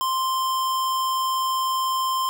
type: tone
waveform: square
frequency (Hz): 1046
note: C6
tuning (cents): -1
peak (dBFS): -22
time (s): 0.01-2.29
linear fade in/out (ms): 0
effects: none